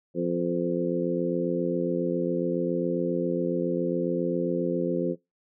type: harmonic tone with a mistuned harmonic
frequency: 87.31 Hz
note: F2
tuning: in tune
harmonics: 2 / 3 / 4 / 5 / 6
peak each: -30 / -31 / -29 / -32 / -31 dBFS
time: 0.14-5.16 s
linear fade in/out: 50 ms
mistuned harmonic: 6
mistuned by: -22 cents
effects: noise-tail reverb RT60 0.2 s tail -21 dB re dry